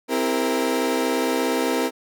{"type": "chord", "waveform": "30% pulse", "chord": "C dominant seventh", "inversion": "none", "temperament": "equal with one note detuned", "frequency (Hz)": [261.6, 329.6, 401.4, 466.2], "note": ["C4", "E4", "G4", "Bb4"], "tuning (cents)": [0, 0, 41, 0], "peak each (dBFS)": [-22, -24, -26, -22], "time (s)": [0.08, 1.91], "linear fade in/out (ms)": 50, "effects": []}